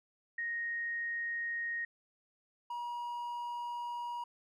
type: tone pair in turn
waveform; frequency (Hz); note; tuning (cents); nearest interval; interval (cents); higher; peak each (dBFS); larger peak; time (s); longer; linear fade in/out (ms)
sine / triangle; 1867 / 957.5; A#6 / A#5; +2 / +46; octave; 1156; first; -34 / -35; first; 0.38-1.85 / 2.7-4.24; second; 5
effects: none